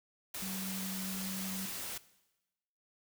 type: tone in noise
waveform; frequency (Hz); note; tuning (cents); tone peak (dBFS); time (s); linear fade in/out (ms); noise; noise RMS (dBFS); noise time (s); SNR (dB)
sine; 190.1; F#3; +47; -40; 0.42-1.66; 5; white; -41; 0.34-1.98; -2
effects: noise-tail reverb RT60 1.0 s tail -18 dB re dry